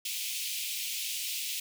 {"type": "high-pass noise", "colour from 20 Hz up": "pink", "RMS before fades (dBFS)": -35, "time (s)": [0.05, 1.6], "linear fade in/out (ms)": 5, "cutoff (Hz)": 2400, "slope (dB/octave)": 48, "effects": []}